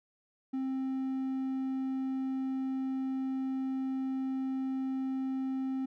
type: tone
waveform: triangle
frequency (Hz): 264.2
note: C4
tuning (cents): +17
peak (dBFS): -29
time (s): 0.53-5.86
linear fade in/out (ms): 10
effects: none